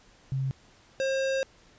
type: tone pair in turn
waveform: sine / square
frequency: 133.8 / 535.2 Hz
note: C3 / C5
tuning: +39 / +39 cents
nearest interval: 2 octaves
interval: 2400 cents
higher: second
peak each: -26 dBFS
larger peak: neither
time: 0.32-0.51 / 1-1.43 s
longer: second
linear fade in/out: 0 ms
effects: pink hiss -58 dBFS RMS until 1.78 s + resampled to 16000 Hz